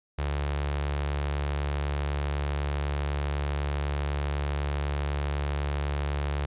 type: tone with notch filter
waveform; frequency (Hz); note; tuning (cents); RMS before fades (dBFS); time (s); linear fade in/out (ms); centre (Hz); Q
sawtooth; 72; D2; -34; -29; 0.18-6.46; 10; 240; 1.2
effects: resampled to 8000 Hz